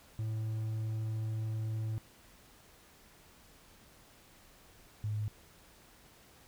triangle / sine tone pair in turn, 110 / 106.06 Hz, A2 / G#2, 0 / +37 cents, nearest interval minor second, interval 63 cents, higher first, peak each -31 / -32 dBFS, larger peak first, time 0.19-1.98 / 5.04-5.28 s, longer first, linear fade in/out 0 ms, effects pink hiss -60 dBFS RMS until 6.47 s

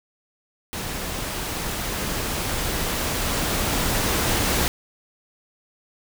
pink noise with level ramp, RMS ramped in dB -30 to -21 dBFS, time 0.73-4.68 s, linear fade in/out 0 ms, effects none

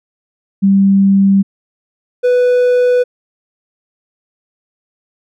sine / triangle tone pair in turn, 196 / 494.8 Hz, G3 / B4, 0 / +3 cents, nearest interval octave + major third, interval 1603 cents, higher second, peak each -6 dBFS, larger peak neither, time 0.62-1.43 / 2.23-3.04 s, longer neither, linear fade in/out 20 ms, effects none

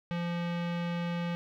square tone with low-pass filter, 172.3 Hz, F3, 23 cents flat, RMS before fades -33 dBFS, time 0.11-1.35 s, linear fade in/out 0 ms, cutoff 3000 Hz, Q 1.4, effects 11-bit

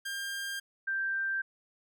sawtooth / sine tone pair in turn, 1600 / 1574.3 Hz, G6 / G6, +35 / +7 cents, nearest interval unison, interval 28 cents, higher first, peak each -31 / -29 dBFS, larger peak second, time 0.05-0.6 / 0.87-1.42 s, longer neither, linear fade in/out 10 ms, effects none

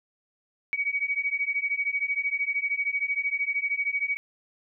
sine beating tone pair, 2253 / 2266 Hz, C#7 / C#7, +28 / +37 cents, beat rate 13 Hz, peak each -28 dBFS, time 0.73-4.17 s, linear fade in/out 0 ms, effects none

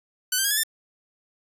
5% pulse tone with pitch steps, 1500 / 1566.4 / 1635.8 / 1708.2 / 1783.8 Hz, F#6 / G6 / G#6 / G#6 / A6, +23 / -2 / -27 / +48 / +23 cents, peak -10 dBFS, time 0.32-0.635 s, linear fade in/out 5 ms, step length 63 ms, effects resampled to 32000 Hz

